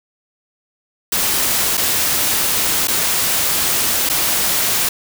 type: noise with dropouts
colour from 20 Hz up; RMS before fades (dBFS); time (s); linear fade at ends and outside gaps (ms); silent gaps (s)
white; -17; 1.12-4.89; 5; 1.771-1.776 / 2.873-2.881 / 4.091-4.097
effects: none